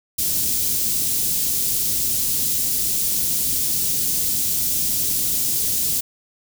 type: band-stop noise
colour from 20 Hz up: white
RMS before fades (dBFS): -21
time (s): 0.18-6.01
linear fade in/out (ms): 10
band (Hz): 270 to 5300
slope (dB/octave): 12
effects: none